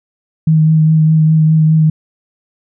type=tone with vibrato; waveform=sine; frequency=157.4 Hz; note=D#3; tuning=20 cents sharp; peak=-6 dBFS; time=0.47-1.9 s; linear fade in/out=5 ms; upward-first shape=triangle; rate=4.9 Hz; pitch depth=21 cents each way; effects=none